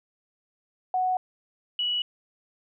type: tone pair in turn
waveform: sine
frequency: 740 / 2936 Hz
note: F#5 / F#7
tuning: 0 / -14 cents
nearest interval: 2 octaves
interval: 2386 cents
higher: second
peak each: -22 / -24 dBFS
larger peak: first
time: 0.94-1.17 / 1.79-2.02 s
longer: neither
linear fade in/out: 2 ms
effects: none